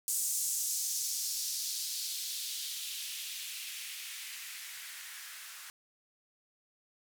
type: noise with band-pass filter sweep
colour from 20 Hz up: violet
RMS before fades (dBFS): -38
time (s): 0.08-5.7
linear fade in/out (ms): 0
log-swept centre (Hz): 7700 to 1400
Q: 1.8
effects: none